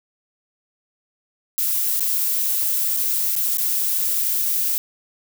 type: noise with dropouts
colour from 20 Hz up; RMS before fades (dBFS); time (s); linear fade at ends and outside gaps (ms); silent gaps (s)
violet; -21; 1.58-4.78; 0; 1.996-2.006 / 2.966-2.972 / 3.354-3.363 / 3.571-3.583
effects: none